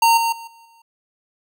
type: tone with level steps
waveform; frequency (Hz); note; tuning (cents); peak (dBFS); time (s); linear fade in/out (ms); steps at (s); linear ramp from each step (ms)
square; 920; A#5; -23; -12 / -18 / -34 / -46 / -50; 0.02-0.82; 5; 0.17 / 0.32 / 0.47 / 0.65; 5
effects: none